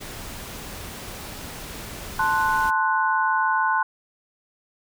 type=noise; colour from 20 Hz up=pink; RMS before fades=-36 dBFS; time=0-2.71 s; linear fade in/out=20 ms
type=chord; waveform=sine; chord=F# diminished; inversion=first; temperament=equal; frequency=880 / 1046.5 / 1480 Hz; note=A5 / C6 / F#6; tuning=0 / 0 / 0 cents; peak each=-23 dBFS; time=2.19-3.83 s; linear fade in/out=5 ms
effects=none